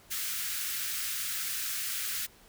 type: high-pass noise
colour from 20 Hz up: white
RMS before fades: -34 dBFS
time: 0.1-2.27 s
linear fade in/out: 20 ms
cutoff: 1300 Hz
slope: 48 dB/octave
effects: pink hiss -58 dBFS RMS until 2.48 s